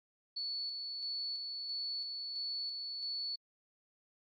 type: tone with tremolo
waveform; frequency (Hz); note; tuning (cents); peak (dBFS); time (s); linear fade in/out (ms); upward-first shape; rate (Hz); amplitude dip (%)
sine; 4435; C#8; 0; -36; 0.36-3.36; 10; square; 1.5; 30
effects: AAC 48 kbps